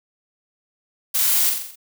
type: noise with echo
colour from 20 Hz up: blue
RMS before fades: -20 dBFS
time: 1.14-1.5 s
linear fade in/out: 10 ms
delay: 43 ms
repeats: 6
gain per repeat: -4 dB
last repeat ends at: 1.758 s
effects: none